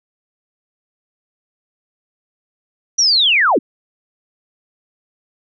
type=linear sweep; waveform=sine; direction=down; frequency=5920 to 185 Hz; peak=-10 dBFS; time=2.98-3.59 s; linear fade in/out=10 ms; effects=none